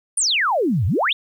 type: exponential two-way sweep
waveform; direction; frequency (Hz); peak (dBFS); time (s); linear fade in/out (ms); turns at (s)
sine; down then up; 10000 to 82.9 to 3867; -16; 0.17-1.13; 5; 0.86
effects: 9-bit